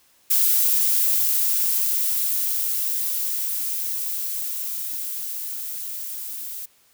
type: noise with level ramp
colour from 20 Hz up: violet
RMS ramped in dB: -18 to -33 dBFS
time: 0.3-6.66 s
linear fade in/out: 10 ms
effects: white hiss -59 dBFS RMS until 6.93 s